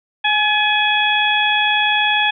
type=harmonic tone with a mistuned harmonic; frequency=839 Hz; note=G#5; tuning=17 cents sharp; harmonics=1 / 2 / 3 / 4; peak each=-19 / -19 / -19 / -19 dBFS; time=0.24-2.31 s; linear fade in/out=10 ms; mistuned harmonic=2; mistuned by=+29 cents; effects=none